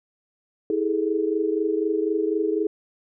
sine tone cluster, 323.7 / 407.7 / 431.7 Hz, E4 / G#4 / A4, -31 / -32 / -33 cents, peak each -25 dBFS, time 0.7-2.67 s, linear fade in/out 2 ms, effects none

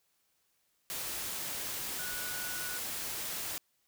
sine tone in noise, 1468 Hz, F#6, 14 cents flat, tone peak -42 dBFS, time 1.99-2.78 s, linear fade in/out 0 ms, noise white, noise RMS -38 dBFS, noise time 0.9-3.58 s, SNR -7 dB, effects white hiss -75 dBFS RMS until 3.87 s

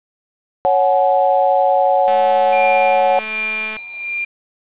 sine chord, C# suspended fourth, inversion none, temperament equal with one note detuned, 554.4 / 740 / 850.5 Hz, C#5 / F#5 / G#5, 0 / 0 / +41 cents, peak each -15 / -14 / -18 dBFS, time 0.65-3.19 s, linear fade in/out 0 ms
click train, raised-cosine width 0.3 ms, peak -14 dBFS, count 367, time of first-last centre 2.08-3.767 s, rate 217 Hz
sine tone with tremolo, 2391 Hz, D7, 30 cents sharp, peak -18 dBFS, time 2.52-4.25 s, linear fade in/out 10 ms, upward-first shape sine, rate 1.3 Hz, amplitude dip 75%
effects resampled to 8000 Hz + 7-bit

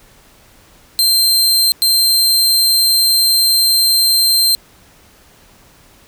sawtooth tone bursts at uneven times, 4145 Hz, C8, 17 cents flat, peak -7 dBFS, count 2, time 0.99-1.72 / 1.82-4.55 s, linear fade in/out 0 ms, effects pink hiss -47 dBFS RMS until 6.07 s

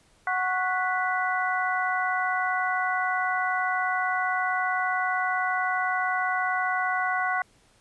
harmonic tone with a mistuned harmonic, 369 Hz, F#4, 5 cents flat, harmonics 2 / 3 / 4 / 5, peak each -28 / -30 / -28 / -31 dBFS, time 0.27-7.42 s, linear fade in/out 2 ms, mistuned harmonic 5, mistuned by +120 cents, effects pink hiss -61 dBFS RMS until 7.8 s + resampled to 24000 Hz

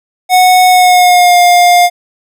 square tone with pitch glide, 735 to 707.1 Hz, F#5 to F5, -12 to +21 cents, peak -4 dBFS, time 0.29-1.9 s, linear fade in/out 50 ms, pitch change -67 cents, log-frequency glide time 0.67-1.39 s, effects none

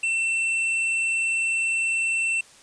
sine tone with tanh clipping, 2690 Hz, E7, 34 cents sharp, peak -23 dBFS, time 0.03-2.41 s, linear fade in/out 5 ms, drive 11 dB, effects white hiss -51 dBFS RMS until 2.62 s + resampled to 22050 Hz

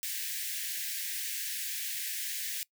white high-pass noise, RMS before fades -36 dBFS, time 0.03-2.63 s, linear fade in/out 0 ms, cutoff 1600 Hz, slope 96 dB/octave, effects noise-tail reverb RT60 0.1 s tail -22 dB re dry

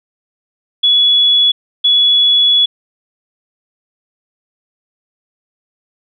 sine tone bursts at uneven times, 3393 Hz, G#7, 36 cents sharp, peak -7 dBFS, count 2, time 0.83-1.52 / 1.84-2.66 s, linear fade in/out 10 ms, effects none

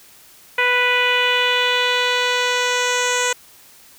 10% pulse tone with low-pass filter sweep, 493.9 Hz, B4, in tune, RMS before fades -18 dBFS, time 0.58-3.33 s, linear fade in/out 5 ms, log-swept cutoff 2300 to 7100 Hz, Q 2.5, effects white hiss -47 dBFS RMS until 3.98 s

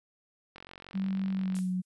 click train, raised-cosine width 0.3 ms, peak -30 dBFS, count 48, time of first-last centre 0.56-1.588 s, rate 45.7 Hz
sine tone with pitch glide, 192.4 to 183.5 Hz, G3 to F#3, -32 to -14 cents, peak -28 dBFS, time 0.94-1.82 s, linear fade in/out 20 ms, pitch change -82 cents, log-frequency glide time 1.3-1.7 s
violet noise with exponential decay, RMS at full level -37 dBFS, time 1.55-1.85 s, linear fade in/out 1 ms, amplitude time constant 64 ms
effects resampled to 24000 Hz

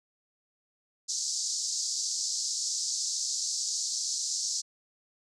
white band-pass noise, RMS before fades -32 dBFS, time 1.08-4.62 s, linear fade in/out 20 ms, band 4500 to 7400 Hz, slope 48 dB/octave, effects none

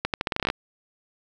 accelerating click train, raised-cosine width 0.3 ms, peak -8 dBFS, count 12, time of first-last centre 0.05-0.501 s, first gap 88 ms, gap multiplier 0.83, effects none

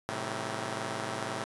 5% pulse chord, A diminished seventh, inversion none, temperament just, 110 / 132 / 158.4 / 190.08 Hz, A2 / C3 / Eb3 / Gb3, 0 / +16 / +31 / +47 cents, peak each -26 / -28 / -32 / -30 dBFS, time 0.09-1.44 s, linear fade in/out 0 ms, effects resampled to 24000 Hz

